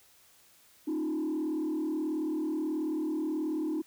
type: tone with frequency modulation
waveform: sine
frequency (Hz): 311.1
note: D#4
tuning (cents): 0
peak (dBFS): -27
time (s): 0.87-3.82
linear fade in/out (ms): 10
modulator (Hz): 38.5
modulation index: 0.87
effects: tanh soft clip ceiling -27 dBFS + white hiss -61 dBFS RMS until 3.86 s